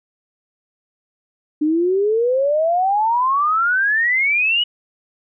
sine exponential sweep, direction up, 295.6 to 2960 Hz, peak -14 dBFS, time 1.61-4.64 s, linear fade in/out 10 ms, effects none

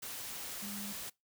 sine tone in noise, 203.5 Hz, G#3, 35 cents flat, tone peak -43 dBFS, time 0.62-0.93 s, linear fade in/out 10 ms, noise white, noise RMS -43 dBFS, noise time 0.02-1.1 s, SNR -3 dB, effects noise-tail reverb RT60 0.2 s tail -23 dB re dry

